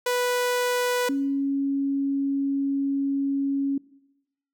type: tone pair in turn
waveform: sawtooth / sine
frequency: 492.8 / 276.6 Hz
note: B4 / C#4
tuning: -4 / -4 cents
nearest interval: minor seventh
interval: 1000 cents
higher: first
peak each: -18 / -22 dBFS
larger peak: first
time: 0.06-1.09 / 1.09-3.78 s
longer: second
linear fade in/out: 5 ms
effects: noise-tail reverb RT60 0.9 s tail -21 dB re dry